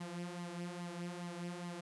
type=tone with flanger; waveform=sawtooth; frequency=174.61 Hz; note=F3; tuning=in tune; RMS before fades=-44 dBFS; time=0-1.81 s; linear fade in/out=10 ms; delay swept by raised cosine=0.96 to 5.36 ms; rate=2.4 Hz; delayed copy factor=+0.6; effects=resampled to 24000 Hz